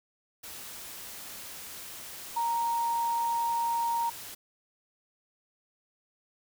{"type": "tone in noise", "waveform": "sine", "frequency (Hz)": 932.3, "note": "A#5", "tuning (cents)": 0, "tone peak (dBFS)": -26, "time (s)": [2.36, 4.1], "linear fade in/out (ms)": 10, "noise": "white", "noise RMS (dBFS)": -43, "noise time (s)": [0.43, 4.35], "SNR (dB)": 14, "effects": []}